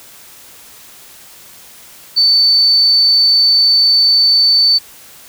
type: tone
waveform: sine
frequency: 4526 Hz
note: C#8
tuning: 35 cents sharp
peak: -7 dBFS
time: 2.16-4.79 s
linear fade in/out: 20 ms
effects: white hiss -39 dBFS RMS until 5.28 s